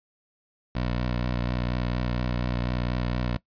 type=tone with vibrato; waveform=15% pulse; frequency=60.9 Hz; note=B1; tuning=24 cents flat; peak=-19 dBFS; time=0.75-3.37 s; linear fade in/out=5 ms; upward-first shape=sine; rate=4.2 Hz; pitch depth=28 cents each way; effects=noise-tail reverb RT60 0.1 s tail -20 dB re dry + resampled to 11025 Hz